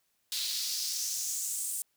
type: noise with high-pass filter sweep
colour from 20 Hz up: pink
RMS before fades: -34 dBFS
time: 0.32-1.82 s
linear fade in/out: 0 ms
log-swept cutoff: 3800 to 8900 Hz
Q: 3
effects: white hiss -75 dBFS RMS until 1.96 s